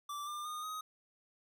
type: tone with pitch steps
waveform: square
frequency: 1168 / 1196.7 / 1226.1 / 1256.2 Hz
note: D6 / D6 / D#6 / D#6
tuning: -10 / +32 / -26 / +16 cents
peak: -40 dBFS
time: 0.09-0.81 s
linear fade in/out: 5 ms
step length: 180 ms
effects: none